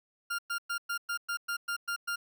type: tone bursts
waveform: 40% pulse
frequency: 1400 Hz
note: F6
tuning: 4 cents sharp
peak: -30 dBFS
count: 10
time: 0.3-2.16 s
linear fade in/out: 10 ms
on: 87 ms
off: 110 ms
effects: none